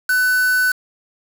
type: tone with quantisation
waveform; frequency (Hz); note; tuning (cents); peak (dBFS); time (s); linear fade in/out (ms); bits
triangle; 1500; F#6; +23; -12; 0.09-0.72; 5; 4
effects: none